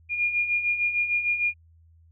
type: beating tone pair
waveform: sine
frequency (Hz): 2417 / 2423.6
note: D7 / D#7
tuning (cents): +49 / -46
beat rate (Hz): 6.6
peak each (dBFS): -30 / -23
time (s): 0.09-1.54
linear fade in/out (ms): 50
effects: added 82 Hz sine -53 dBFS peak until 2.11 s